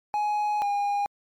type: tone pair in turn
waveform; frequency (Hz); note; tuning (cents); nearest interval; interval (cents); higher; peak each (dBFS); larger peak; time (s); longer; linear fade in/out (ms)
triangle; 837 / 812.7; G#5 / G#5; +13 / -38; minor second; 51; first; -21; neither; 0.14-0.62 / 0.62-1.06; first; 0
effects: MP3 96 kbps